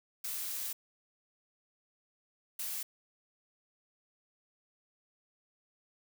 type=noise bursts at uneven times; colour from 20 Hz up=blue; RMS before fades=-38 dBFS; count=2; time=0.24-0.73 / 2.59-2.83 s; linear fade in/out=5 ms; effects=none